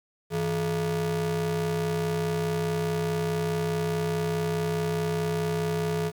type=ring-modulated tone; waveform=square; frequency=130.81 Hz; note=C3; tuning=in tune; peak=-23 dBFS; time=0.3-6.12 s; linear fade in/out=50 ms; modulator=294 Hz; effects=9-bit